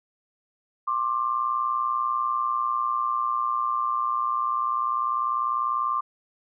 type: tone pair together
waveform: sine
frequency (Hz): 1060 / 1180.2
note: C6 / D6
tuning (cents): +22 / +8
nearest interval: major second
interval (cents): 186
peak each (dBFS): -26 / -25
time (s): 0.87-6.01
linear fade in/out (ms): 10
effects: none